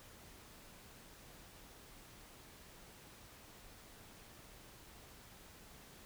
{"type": "silence", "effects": ["pink hiss -58 dBFS RMS until 6.05 s"]}